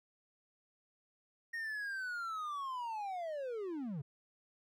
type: linear sweep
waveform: triangle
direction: down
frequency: 1864.7 to 127.7 Hz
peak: -36 dBFS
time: 1.53-4.02 s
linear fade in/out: 10 ms
effects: none